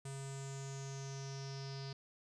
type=tone with low-pass filter sweep; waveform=square; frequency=136.6 Hz; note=C#3; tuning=25 cents flat; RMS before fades=-45 dBFS; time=0.05-1.93 s; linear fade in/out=5 ms; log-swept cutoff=8400 to 4800 Hz; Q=6.7; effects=none